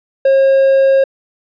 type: tone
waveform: triangle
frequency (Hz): 540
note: C#5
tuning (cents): -45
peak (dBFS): -5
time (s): 0.25-1.04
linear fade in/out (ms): 5
effects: resampled to 11025 Hz